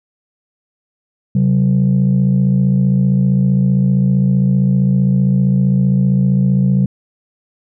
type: tone pair together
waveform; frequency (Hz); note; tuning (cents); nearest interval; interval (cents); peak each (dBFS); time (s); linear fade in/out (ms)
sine; 133.6 / 188.94; C3 / F#3; +36 / +37; tritone; 601; -11; 1.35-6.86; 5
effects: tanh soft clip ceiling -6 dBFS